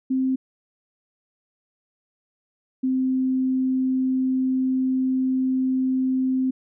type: tone pair in turn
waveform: sine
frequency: 261.6 / 259.9 Hz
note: C4 / C4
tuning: 0 / -11 cents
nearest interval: unison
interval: 11 cents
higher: first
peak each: -19 dBFS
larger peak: neither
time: 0.1-0.36 / 2.83-6.51 s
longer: second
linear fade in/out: 10 ms
effects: none